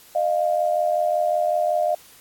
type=tone pair together; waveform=sine; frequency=613.1 / 698.5 Hz; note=D#5 / F5; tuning=-26 / 0 cents; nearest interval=major second; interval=226 cents; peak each=-21 dBFS; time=0.15-1.95 s; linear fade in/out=5 ms; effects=white hiss -49 dBFS RMS until 2.2 s + AAC 64 kbps